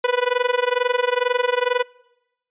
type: tone with amplitude modulation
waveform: sawtooth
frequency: 493.9 Hz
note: B4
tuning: in tune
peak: -10 dBFS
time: 0.04-1.83 s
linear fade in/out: 5 ms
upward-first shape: sine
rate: 22.2 Hz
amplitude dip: 90%
effects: noise-tail reverb RT60 1.0 s tail -25 dB re dry + resampled to 8000 Hz